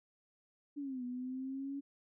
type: exponential two-way sweep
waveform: sine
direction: down then up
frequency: 293.7 to 245.1 to 281.5 Hz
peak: -38 dBFS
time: 0.76-1.81 s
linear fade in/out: 20 ms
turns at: 1.04 s
effects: none